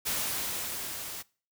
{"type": "noise with level ramp", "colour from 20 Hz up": "white", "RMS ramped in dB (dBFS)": [-30, -40], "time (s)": [0.05, 1.23], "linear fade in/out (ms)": 20, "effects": ["noise-tail reverb RT60 0.4 s tail -23 dB re dry"]}